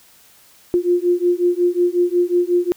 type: beating tone pair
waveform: sine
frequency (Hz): 350.2 / 355.7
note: F4 / F4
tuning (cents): +5 / +32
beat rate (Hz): 5.5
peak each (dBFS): -17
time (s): 0.74-2.72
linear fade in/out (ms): 0
effects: white hiss -50 dBFS RMS until 2.76 s